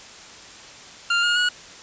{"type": "tone with pitch steps", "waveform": "25% pulse", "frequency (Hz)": [1396.9, 1425.4, 1454.5], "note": ["F6", "F6", "F#6"], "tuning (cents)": [0, 35, -30], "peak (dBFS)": -14, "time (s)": [1.1, 1.49], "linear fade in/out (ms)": 5, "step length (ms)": 130, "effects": ["white hiss -42 dBFS RMS until 1.82 s", "resampled to 16000 Hz"]}